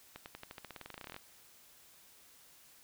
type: accelerating click train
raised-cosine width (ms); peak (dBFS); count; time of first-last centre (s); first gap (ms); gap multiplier
0.3; -29; 21; 0.16-1.164; 99; 0.92
effects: white hiss -61 dBFS RMS until 2.83 s